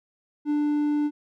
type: tone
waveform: triangle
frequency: 295.6 Hz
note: D4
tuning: 11 cents sharp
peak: -19 dBFS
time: 0.45-1.11 s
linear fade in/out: 50 ms
effects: none